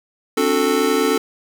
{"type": "chord", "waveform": "square", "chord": "D dominant seventh", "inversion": "third", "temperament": "just", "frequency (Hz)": [264.3, 293.7, 367.1, 440.5], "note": ["C4", "D4", "F#4", "A4"], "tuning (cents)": [18, 0, -14, 2], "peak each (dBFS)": [-23, -23, -24, -19], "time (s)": [0.37, 1.18], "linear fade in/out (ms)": 5, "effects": []}